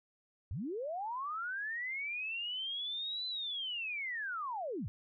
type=linear two-way sweep; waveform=sine; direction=up then down; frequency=68.1 to 4045 to 68.1 Hz; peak=-36 dBFS; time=0.51-4.88 s; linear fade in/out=0 ms; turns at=3.27 s; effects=none